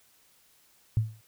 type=tone with exponential decay; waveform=sine; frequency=110 Hz; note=A2; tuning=in tune; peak=-18 dBFS; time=0.97-1.21 s; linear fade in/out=0 ms; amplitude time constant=51 ms; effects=white hiss -63 dBFS RMS until 1.27 s